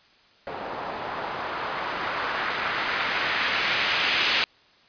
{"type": "noise with low-pass filter sweep", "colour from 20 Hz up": "blue", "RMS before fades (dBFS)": -27, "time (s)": [0.47, 4.44], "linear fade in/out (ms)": 0, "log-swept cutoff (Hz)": [720, 2900], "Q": 1.2, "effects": ["white hiss -57 dBFS RMS until 4.88 s", "resampled to 11025 Hz"]}